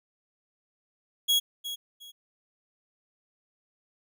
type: tone with echo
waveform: 40% pulse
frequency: 3320 Hz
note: G#7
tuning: 1 cent flat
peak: -20 dBFS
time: 1.28-1.4 s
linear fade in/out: 20 ms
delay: 360 ms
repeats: 2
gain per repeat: -12 dB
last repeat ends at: 2.12 s
effects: none